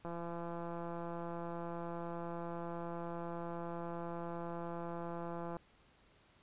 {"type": "click train", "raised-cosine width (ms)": 1, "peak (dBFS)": -30, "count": 939, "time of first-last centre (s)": [0.05, 5.568], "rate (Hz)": 170, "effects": ["pink hiss -67 dBFS RMS until 6.42 s", "resampled to 8000 Hz"]}